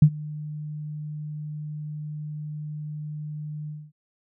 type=tone with ADSR envelope; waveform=sine; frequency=151 Hz; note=D3; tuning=48 cents sharp; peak=-7 dBFS; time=0.02-3.92 s; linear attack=5 ms; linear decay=67 ms; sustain=-24 dB; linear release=240 ms; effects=none